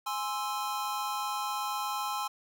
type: chord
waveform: square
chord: Ab augmented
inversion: none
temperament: equal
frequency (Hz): 830.6 / 1046.5 / 1318.5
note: Ab5 / C6 / E6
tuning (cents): 0 / 0 / 0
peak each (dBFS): -36 / -36 / -38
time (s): 0.06-2.28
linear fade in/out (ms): 10
effects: none